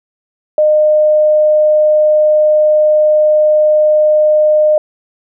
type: tone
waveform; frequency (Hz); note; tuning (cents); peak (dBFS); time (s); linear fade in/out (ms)
sine; 610; D#5; -34; -6; 0.58-4.78; 2
effects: none